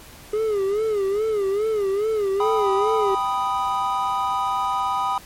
triangle tone with vibrato, 413.7 Hz, G#4, 7 cents flat, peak -17 dBFS, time 0.33-3.15 s, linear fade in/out 5 ms, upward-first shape sine, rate 2.4 Hz, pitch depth 120 cents each way
triangle chord, G augmented, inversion none, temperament equal, 784 / 987.8 / 1244.5 Hz, G5 / B5 / D#6, 0 / 0 / 0 cents, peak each -24 / -22 / -23 dBFS, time 2.4-5.18 s, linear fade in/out 2 ms
effects pink hiss -44 dBFS RMS until 5.25 s + MP3 64 kbps

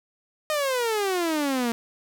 sawtooth exponential sweep, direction down, 622.3 to 228.1 Hz, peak -19 dBFS, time 0.5-1.72 s, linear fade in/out 0 ms, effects none

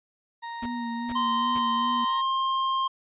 35% pulse tone, 932.3 Hz, A#5, in tune, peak -32 dBFS, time 0.42-2.22 s, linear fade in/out 20 ms
pink noise bursts, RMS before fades -39 dBFS, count 3, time 0.62-1.592 s, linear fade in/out 10 ms, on 44 ms, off 420 ms
sine tone with vibrato, 237.3 Hz, A#3, 31 cents sharp, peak -30 dBFS, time 0.62-2.05 s, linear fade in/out 10 ms, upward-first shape sine, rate 2.5 Hz, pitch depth 37 cents each way
square tone with pitch glide, 1038 to 1061 Hz, C6 to C6, -14 to +24 cents, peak -24 dBFS, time 1.15-2.88 s, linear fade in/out 10 ms, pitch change +38 cents, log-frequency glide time 2.05-2.18 s
effects resampled to 8000 Hz

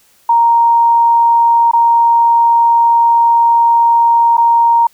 sine tone with dropouts, 932.3 Hz, A#5, in tune, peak -6 dBFS, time 0.29-4.87 s, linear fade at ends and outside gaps 5 ms, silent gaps 1.714-1.733 / 4.37-4.378 s, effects white hiss -51 dBFS RMS until 4.93 s

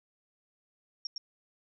sine tone with echo, 5540 Hz, F8, 15 cents flat, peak -33 dBFS, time 1.05-1.07 s, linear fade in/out 2 ms, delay 110 ms, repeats 1, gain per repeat -2 dB, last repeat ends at 1.18 s, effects none

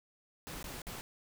pink noise with dropouts, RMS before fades -44 dBFS, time 0.47-1.01 s, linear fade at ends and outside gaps 0 ms, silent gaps 0.628-0.642 / 0.818-0.868 s, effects none

